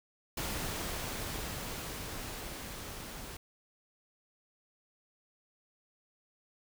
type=noise with level ramp; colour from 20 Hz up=pink; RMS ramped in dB=-36 to -45 dBFS; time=0.37-3.37 s; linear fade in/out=5 ms; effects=none